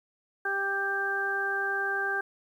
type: harmonic tone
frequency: 394.3 Hz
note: G4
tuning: 10 cents sharp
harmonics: 1 / 2 / 3 / 4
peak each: -35 / -35 / -39 / -28 dBFS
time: 0.45-2.21 s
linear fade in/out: 5 ms
effects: 10-bit